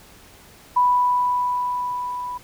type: tone with level ramp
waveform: sine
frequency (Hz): 987.8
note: B5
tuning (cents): 0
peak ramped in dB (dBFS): -13 to -27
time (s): 0.76-2.38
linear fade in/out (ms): 10
effects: pink hiss -48 dBFS RMS until 2.43 s